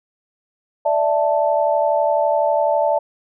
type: chord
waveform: sine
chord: D suspended second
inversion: none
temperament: equal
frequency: 587.3 / 659.3 / 880 Hz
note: D5 / E5 / A5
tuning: 0 / 0 / 0 cents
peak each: -18 / -19 / -20 dBFS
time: 0.85-2.99 s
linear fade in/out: 10 ms
effects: none